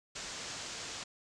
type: low-pass noise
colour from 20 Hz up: white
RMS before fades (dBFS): -43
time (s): 0.15-1.04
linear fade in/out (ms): 10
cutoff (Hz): 7600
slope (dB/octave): 48
effects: none